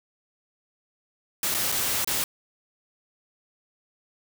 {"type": "noise with dropouts", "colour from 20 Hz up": "white", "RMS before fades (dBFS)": -26, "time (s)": [1.43, 2.24], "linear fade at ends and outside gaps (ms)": 1, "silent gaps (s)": [[1.542, 1.547], [1.718, 1.723], [2.046, 2.074]], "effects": []}